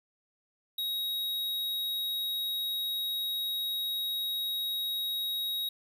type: tone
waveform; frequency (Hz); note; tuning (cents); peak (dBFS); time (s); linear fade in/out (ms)
square; 3796; A#7; +31; -31; 0.78-5.69; 5
effects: none